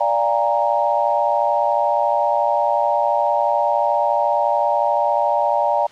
sine chord, Bb dominant seventh, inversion first, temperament equal with one note detuned, 587.3 / 698.5 / 812.6 / 932.3 Hz, D5 / F5 / Ab5 / Bb5, 0 / 0 / -38 / 0 cents, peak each -20 / -22 / -21 / -20 dBFS, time 0-5.87 s, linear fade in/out 10 ms, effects white hiss -45 dBFS RMS until 5.91 s + low-pass 4000 Hz 12 dB/octave

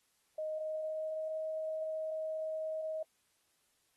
sine tone with pitch glide, 622.3 to 631 Hz, D#5 to D#5, 0 to +24 cents, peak -35 dBFS, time 0.38-3.03 s, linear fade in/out 5 ms, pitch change +24 cents, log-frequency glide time 0.49-1.37 s, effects white hiss -75 dBFS RMS until 3.96 s + AAC 32 kbps

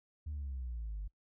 sine exponential sweep, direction down, 77.78 to 48 Hz, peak -36 dBFS, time 0.26-1.08 s, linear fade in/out 10 ms, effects noise-tail reverb RT60 0.1 s tail -26 dB re dry + tanh soft clip ceiling -35 dBFS

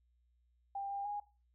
sine tone with pitch steps, 794 / 799 / 823 Hz, G5 / G5 / G#5, +22 / +33 / -16 cents, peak -37 dBFS, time 0.75-1.2 s, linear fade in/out 5 ms, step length 150 ms, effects noise-tail reverb RT60 0.3 s tail -18 dB re dry + added 60 Hz sine -70 dBFS peak until 1.54 s

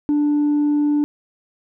triangle tone with tanh clipping, 294.1 Hz, D4, 3 cents sharp, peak -15 dBFS, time 0.09-1.04 s, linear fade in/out 0 ms, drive 6 dB, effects none

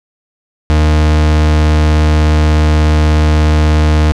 40% pulse tone, 76.6 Hz, D#2, 27 cents flat, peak -6 dBFS, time 0.7-4.12 s, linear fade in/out 0 ms, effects low-pass 6000 Hz 12 dB/octave + 7-bit

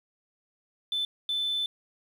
sine tone bursts at uneven times, 3520 Hz, A7, in tune, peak -25 dBFS, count 2, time 0.92-1.05 / 1.29-1.66 s, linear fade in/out 2 ms, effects tanh soft clip ceiling -23 dBFS + 9-bit

